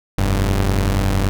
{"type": "tone pair together", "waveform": "sawtooth", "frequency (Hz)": [43.68, 98], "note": ["F1", "G2"], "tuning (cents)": [1, 0], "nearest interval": "octave + major second", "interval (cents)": 1399, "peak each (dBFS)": -14, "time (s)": [0.18, 1.29], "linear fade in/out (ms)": 0, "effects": []}